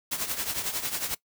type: noise with tremolo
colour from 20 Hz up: white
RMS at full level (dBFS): -28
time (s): 0.11-1.15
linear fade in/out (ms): 10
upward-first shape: triangle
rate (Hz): 11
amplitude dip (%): 75
effects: noise-tail reverb RT60 0.1 s tail -21 dB re dry